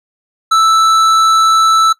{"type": "tone with tanh clipping", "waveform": "sine", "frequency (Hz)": 1318.5, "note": "E6", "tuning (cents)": 0, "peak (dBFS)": -8, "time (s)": [0.51, 1.93], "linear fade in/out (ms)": 10, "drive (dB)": 12, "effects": ["noise-tail reverb RT60 0.1 s tail -17 dB re dry"]}